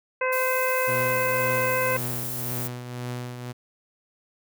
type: harmonic tone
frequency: 514 Hz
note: C5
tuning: 31 cents flat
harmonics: 1 / 2 / 3 / 4 / 5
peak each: -25 / -28 / -30 / -31 / -32 dBFS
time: 0.21-1.97 s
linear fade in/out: 5 ms
type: noise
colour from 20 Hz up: violet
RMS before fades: -32 dBFS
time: 0.32-2.68 s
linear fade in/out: 10 ms
type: tone with tremolo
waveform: sawtooth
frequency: 123.2 Hz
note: B2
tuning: 4 cents flat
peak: -25 dBFS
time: 0.87-3.53 s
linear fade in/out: 20 ms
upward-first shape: triangle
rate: 1.9 Hz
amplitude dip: 55%
effects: none